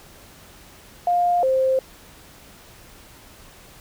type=tone pair in turn; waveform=sine; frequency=705 / 525 Hz; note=F5 / C5; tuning=+16 / +6 cents; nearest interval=perfect fourth; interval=510 cents; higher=first; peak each=-16 dBFS; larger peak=neither; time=1.07-1.43 / 1.43-1.79 s; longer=neither; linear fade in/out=2 ms; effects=pink hiss -47 dBFS RMS until 3.8 s